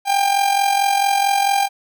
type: tone with amplitude modulation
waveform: 45% pulse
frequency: 797 Hz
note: G5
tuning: 28 cents sharp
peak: -12 dBFS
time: 0.05-1.69 s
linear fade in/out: 50 ms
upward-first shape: sine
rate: 44.5 Hz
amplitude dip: 60%
effects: none